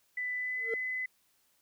sine tone with pitch glide, 1993 to 2018 Hz, B6 to B6, +15 to +37 cents, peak -32 dBFS, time 0.17-1.06 s, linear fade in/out 5 ms, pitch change +22 cents, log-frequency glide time 0.36-0.65 s
triangle tone with exponential growth, 455.4 Hz, A#4, 40 cents flat, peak -26 dBFS, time 0.56-0.74 s, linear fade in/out 2 ms, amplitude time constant 37 ms
effects white hiss -71 dBFS RMS until 1.61 s

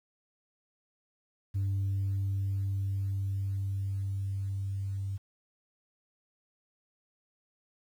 sine tone with level ramp, 98 Hz, G2, in tune, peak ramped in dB -25 to -31 dBFS, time 1.54-5.18 s, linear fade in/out 20 ms, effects tanh soft clip ceiling -26 dBFS + 10-bit

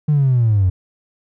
triangle linear sweep, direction down, 153.2 to 88.4 Hz, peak -8 dBFS, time 0.08-0.7 s, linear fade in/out 10 ms, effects tanh soft clip ceiling -8 dBFS

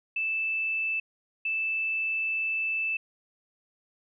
sine tone pair in turn, 2637 / 2637 Hz, E7 / E7, 0 / 0 cents, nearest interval unison, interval 0 cents, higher neither, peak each -26 dBFS, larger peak neither, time 0.16-1 / 1.45-2.97 s, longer second, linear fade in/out 5 ms, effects none

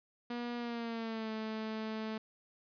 sawtooth tone with pitch glide, 240.1 to 218.9 Hz, B3 to A3, -49 to -9 cents, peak -33 dBFS, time 0.3-2.18 s, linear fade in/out 5 ms, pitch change -160 cents, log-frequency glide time 0.57-1.31 s, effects resampled to 11025 Hz + 12-bit

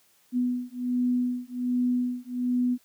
sine beating tone pair, 246.9 / 248.2 Hz, B3 / B3, 0 / +9 cents, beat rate 1.3 Hz, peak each -27 dBFS, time 0.32-2.78 s, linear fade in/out 50 ms, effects white hiss -63 dBFS RMS until 2.84 s + high-pass 100 Hz 12 dB/octave

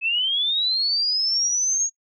sine linear sweep, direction up, 2566 to 6645 Hz, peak -19 dBFS, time 0.01-1.9 s, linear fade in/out 50 ms, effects noise-tail reverb RT60 0.1 s tail -20 dB re dry

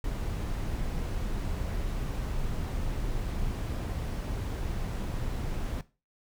brown noise, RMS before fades -32 dBFS, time 0.04-5.81 s, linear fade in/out 2 ms, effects noise-tail reverb RT60 0.3 s tail -17 dB re dry

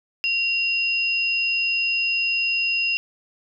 sine tone pair together, 2760 / 5041 Hz, F7 / D#8, -21 / +22 cents, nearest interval minor seventh, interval 1043 cents, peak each -20 / -28 dBFS, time 0.24-2.97 s, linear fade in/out 0 ms, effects none

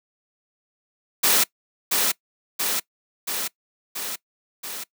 white noise with echo, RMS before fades -18 dBFS, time 1.23-1.44 s, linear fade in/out 10 ms, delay 680 ms, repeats 5, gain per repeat -3 dB, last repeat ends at 4.84 s, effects noise-tail reverb RT60 0.1 s tail -22 dB re dry + high-pass 200 Hz 12 dB/octave

